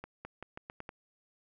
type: accelerating click train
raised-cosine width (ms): 0.5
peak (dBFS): -27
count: 7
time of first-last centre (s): 0.04-0.891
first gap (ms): 210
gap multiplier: 0.84
effects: none